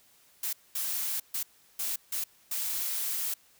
blue noise bursts at uneven times, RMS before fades -32 dBFS, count 6, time 0.43-0.53 / 0.75-1.2 / 1.34-1.43 / 1.79-1.96 / 2.12-2.24 / 2.51-3.34 s, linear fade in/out 5 ms, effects white hiss -62 dBFS RMS until 3.59 s

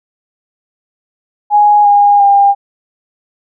sine tone with pitch steps, 830.6 / 815.9 / 801.4 Hz, G#5 / G#5 / G5, 0 / -31 / +38 cents, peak -4 dBFS, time 1.5-2.55 s, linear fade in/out 50 ms, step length 350 ms, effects none

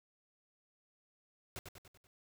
pink noise with echo, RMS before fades -44 dBFS, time 1.56-1.59 s, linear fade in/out 0 ms, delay 96 ms, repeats 5, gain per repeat -5 dB, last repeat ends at 2.07 s, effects none

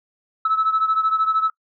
sine beating tone pair, 1300 / 1313 Hz, E6 / E6, -24 / -7 cents, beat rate 13 Hz, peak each -17 / -21 dBFS, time 0.45-1.5 s, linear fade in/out 5 ms, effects noise-tail reverb RT60 0.1 s tail -23 dB re dry + tanh soft clip ceiling -11 dBFS

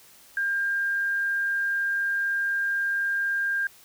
sine tone, 1601 Hz, G6, 36 cents sharp, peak -23 dBFS, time 0.37-3.67 s, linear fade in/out 2 ms, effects white hiss -53 dBFS RMS until 3.84 s

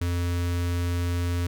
square tone with notch filter, 87.31 Hz, F2, in tune, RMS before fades -26 dBFS, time 0.01-1.47 s, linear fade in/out 5 ms, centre 730 Hz, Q 1.6, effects none

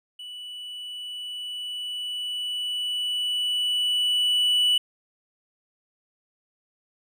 triangle tone with level ramp, 2960 Hz, F#7, in tune, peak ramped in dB -35 to -16 dBFS, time 0.19-4.78 s, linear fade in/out 5 ms, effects none

